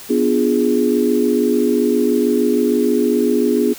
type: chord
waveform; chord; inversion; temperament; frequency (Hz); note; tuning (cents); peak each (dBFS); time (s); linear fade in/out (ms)
sine; B diminished seventh; none; equal; 246.9 / 293.7 / 349.2 / 415.3; B3 / D4 / F4 / Ab4; 0 / 0 / 0 / 0; -17 / -20 / -20 / -17; 0.09-3.74; 20
effects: white hiss -36 dBFS RMS until 3.78 s